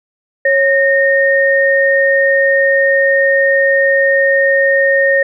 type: tone pair together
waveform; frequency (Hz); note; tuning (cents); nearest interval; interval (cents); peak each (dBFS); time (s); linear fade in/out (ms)
sine; 548 / 1843.2; C#5 / A#6; -20 / -20; octave + major sixth; 2100; -11; 0.45-5.23; 5
effects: none